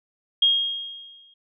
sine tone with exponential decay, 3253 Hz, G#7, 37 cents flat, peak -13 dBFS, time 0.42-1.34 s, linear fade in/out 5 ms, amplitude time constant 200 ms, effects none

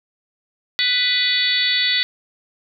harmonic tone with a mistuned harmonic, 495 Hz, B4, 4 cents sharp, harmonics 3 / 4 / 5 / 6 / 7 / 8 / 9, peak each -31 / -21 / -29 / -32 / -21 / -23 / -22 dBFS, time 0.79-2.03 s, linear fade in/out 0 ms, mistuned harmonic 8, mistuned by -52 cents, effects none

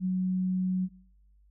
sine tone, 185 Hz, F#3, in tune, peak -25 dBFS, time 0-0.89 s, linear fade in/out 50 ms, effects noise-tail reverb RT60 0.8 s tail -24 dB re dry + added 50 Hz sine -58 dBFS peak until 1.5 s

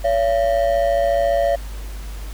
triangle ring-modulated tone, 622.3 Hz, D#5, in tune, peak -10 dBFS, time 0.04-1.56 s, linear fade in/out 10 ms, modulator 57.2 Hz, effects added 50 Hz sine -28 dBFS peak until 2.33 s + pink hiss -41 dBFS RMS until 2.33 s

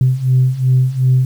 sine beating tone pair, 127.2 / 129.9 Hz, C3 / C3, -48 / -12 cents, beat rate 2.7 Hz, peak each -14 / -11 dBFS, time 0.01-1.25 s, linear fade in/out 2 ms, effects tanh soft clip ceiling -4 dBFS + 7-bit

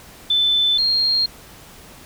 sine tone pair in turn, 3520 / 4224 Hz, A7 / C8, 0 / +16 cents, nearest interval minor third, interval 316 cents, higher second, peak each -14 / -15 dBFS, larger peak first, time 0.3-0.78 / 0.78-1.26 s, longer neither, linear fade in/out 5 ms, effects pink hiss -43 dBFS RMS until 2.05 s

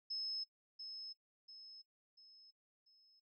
sine tone with echo, 5190 Hz, E8, 28 cents flat, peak -39 dBFS, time 0.1-0.44 s, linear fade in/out 10 ms, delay 690 ms, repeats 4, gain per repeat -7 dB, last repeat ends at 3.2 s, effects noise-tail reverb RT60 0.1 s tail -19 dB re dry

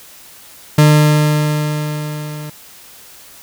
40% pulse tone with level ramp, 150.6 Hz, D3, 44 cents sharp, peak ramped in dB -4 to -25 dBFS, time 0.78-2.5 s, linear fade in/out 5 ms, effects white hiss -40 dBFS RMS until 3.42 s

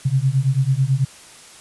sine beating tone pair, 129.4 / 138.5 Hz, C3 / C#3, -19 / -1 cents, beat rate 9.1 Hz, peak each -18 dBFS, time 0.05-1.05 s, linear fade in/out 10 ms, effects white hiss -43 dBFS RMS until 1.6 s + resampled to 24000 Hz

